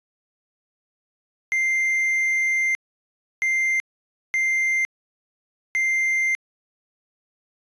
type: tone bursts at uneven times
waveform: triangle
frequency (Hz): 2093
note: C7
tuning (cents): 0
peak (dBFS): -17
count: 4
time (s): 1.52-2.75 / 3.42-3.8 / 4.34-4.85 / 5.75-6.35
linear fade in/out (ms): 0
effects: resampled to 22050 Hz